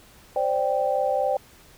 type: chord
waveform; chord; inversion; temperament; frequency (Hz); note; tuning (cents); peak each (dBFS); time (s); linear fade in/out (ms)
sine; C suspended second; none; equal; 523.3 / 587.3 / 784; C5 / D5 / G5; 0 / 0 / 0; -25; 0.36-1.37; 2
effects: pink hiss -52 dBFS RMS until 1.77 s